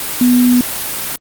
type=tone in noise; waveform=sine; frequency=246.9 Hz; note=B3; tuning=in tune; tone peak=-7 dBFS; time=0.21-0.61 s; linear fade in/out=2 ms; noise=white; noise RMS=-21 dBFS; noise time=0-1.16 s; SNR=+11 dB; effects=Opus 32 kbps